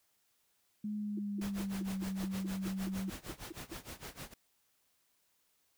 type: tone with pitch glide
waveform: sine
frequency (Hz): 210 to 191.46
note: G#3 to G3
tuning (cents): +19 to -41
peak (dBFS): -35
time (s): 0.84-3.1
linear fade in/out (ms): 5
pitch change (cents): -160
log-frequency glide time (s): 0.96-1.93
type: tone bursts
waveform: sine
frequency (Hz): 329.6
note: E4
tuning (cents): 0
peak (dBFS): -40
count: 13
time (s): 1.17-3.736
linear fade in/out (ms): 5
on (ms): 22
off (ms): 190
type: noise with tremolo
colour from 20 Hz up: pink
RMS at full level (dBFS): -44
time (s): 1.41-4.34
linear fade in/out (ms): 5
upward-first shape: sine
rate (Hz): 6.5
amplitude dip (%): 90
effects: white hiss -75 dBFS RMS until 5.77 s